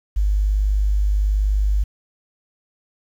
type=tone; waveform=sine; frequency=50.6 Hz; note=G#1; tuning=44 cents flat; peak=-15 dBFS; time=0.16-1.84 s; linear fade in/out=10 ms; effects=8-bit